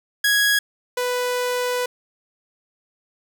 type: tone pair in turn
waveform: sawtooth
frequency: 1661.2 / 495.1 Hz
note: G#6 / B4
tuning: 0 / +4 cents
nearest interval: octave + major sixth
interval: 2096 cents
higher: first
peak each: -12 / -17 dBFS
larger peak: first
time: 0.24-0.59 / 0.97-1.86 s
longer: second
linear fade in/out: 5 ms
effects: none